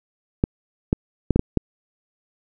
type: clicks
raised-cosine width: 3 ms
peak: -4 dBFS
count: 6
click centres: 0.439 / 0.929 / 1.307 / 1.36 / 1.394 / 1.573 s
effects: none